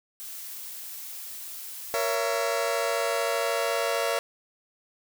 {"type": "noise", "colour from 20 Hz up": "blue", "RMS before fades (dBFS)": -39, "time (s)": [0.2, 2.15], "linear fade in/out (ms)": 0}
{"type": "chord", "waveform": "sawtooth", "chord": "A# diminished", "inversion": "none", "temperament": "just", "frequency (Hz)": [466.2, 559.4, 671.3], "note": ["A#4", "C#5", "E5"], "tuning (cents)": [0, 16, 31], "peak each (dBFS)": [-26, -25, -25], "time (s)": [1.94, 4.19], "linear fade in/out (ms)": 0}
{"effects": []}